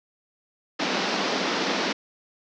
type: band-pass noise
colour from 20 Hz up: pink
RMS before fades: -26 dBFS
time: 0.79-1.93 s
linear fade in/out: 10 ms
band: 190 to 5700 Hz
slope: 48 dB/octave
effects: none